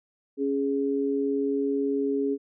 sine tone pair together, 277.2 / 415.3 Hz, C#4 / G#4, 0 / 0 cents, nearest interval perfect fifth, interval 700 cents, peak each -26 / -26 dBFS, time 0.37-2.38 s, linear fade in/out 50 ms, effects none

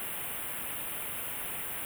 white band-stop noise, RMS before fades -37 dBFS, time 0-1.85 s, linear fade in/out 0 ms, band 3200 to 9100 Hz, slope 48 dB/octave, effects none

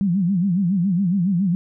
sine tone with vibrato, 184.9 Hz, F#3, 1 cent flat, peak -16 dBFS, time 0.01-1.55 s, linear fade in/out 0 ms, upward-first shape sine, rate 7.2 Hz, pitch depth 170 cents each way, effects none

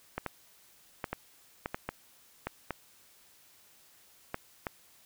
clicks, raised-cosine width 0.5 ms, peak -18 dBFS, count 11, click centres 0.18 / 0.263 / 1.042 / 1.13 / 1.659 / 1.745 / 1.89 / 2.47 / 2.707 / 4.344 / 4.668 s, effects white hiss -61 dBFS RMS until 5.05 s

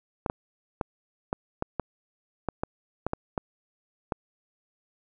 clicks, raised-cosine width 1 ms, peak -13 dBFS, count 12, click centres 0.262 / 0.299 / 0.812 / 1.329 / 1.624 / 1.797 / 2.487 / 2.635 / 3.066 / 3.134 / 3.378 / 4.122 s, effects none

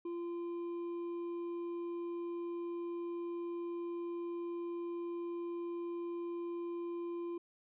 triangle tone with hard clipping, 343.9 Hz, F4, 27 cents flat, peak -39 dBFS, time 0.05-7.38 s, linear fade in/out 5 ms, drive 8 dB, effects resampled to 8000 Hz

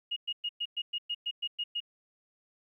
sine tone bursts, 2867 Hz, F7, 45 cents sharp, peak -30 dBFS, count 11, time 0.11-1.804 s, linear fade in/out 10 ms, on 54 ms, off 110 ms, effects 12-bit

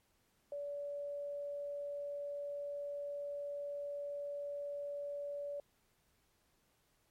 sine tone, 574 Hz, D5, 40 cents flat, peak -39 dBFS, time 0.52-5.6 s, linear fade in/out 2 ms, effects pink hiss -75 dBFS RMS until 7.1 s + MP3 64 kbps

